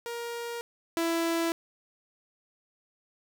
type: tone pair in turn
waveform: sawtooth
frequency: 470.7 / 332.8 Hz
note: A#4 / E4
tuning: +17 / +17 cents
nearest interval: tritone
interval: 600 cents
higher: first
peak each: -30 / -22 dBFS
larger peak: second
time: 0.06-0.61 / 0.97-1.52 s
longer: neither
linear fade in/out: 0 ms
effects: none